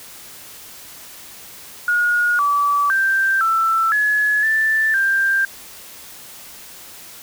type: tone with pitch steps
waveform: sine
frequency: 1440 / 1151 / 1570 / 1332 / 1698 / 1765 / 1584 Hz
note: F#6 / D6 / G6 / E6 / G#6 / A6 / G6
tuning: -47 / -35 / +2 / +18 / +38 / +5 / +18 cents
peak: -14 dBFS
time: 1.88-5.45 s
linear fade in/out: 2 ms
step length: 510 ms
effects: white hiss -39 dBFS RMS until 7.22 s